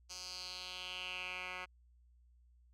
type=tone with band-pass filter sweep; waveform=10% pulse; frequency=182.6 Hz; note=F#3; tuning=23 cents flat; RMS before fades=-45 dBFS; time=0.09-1.66 s; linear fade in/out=20 ms; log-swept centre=5600 to 1900 Hz; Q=3.7; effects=added 60 Hz sine -63 dBFS peak until 2.73 s